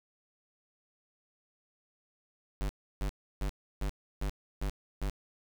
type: tone bursts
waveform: square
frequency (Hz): 49.44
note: G1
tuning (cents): +15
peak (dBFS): -31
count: 7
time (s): 2.61-5.097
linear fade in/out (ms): 0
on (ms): 81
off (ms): 320
effects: 11-bit